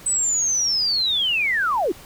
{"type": "linear sweep", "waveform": "sine", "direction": "down", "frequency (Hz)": [8130, 300], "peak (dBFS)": -18, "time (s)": [0.06, 1.92], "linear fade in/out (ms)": 5, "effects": ["pink hiss -44 dBFS RMS until 2.05 s"]}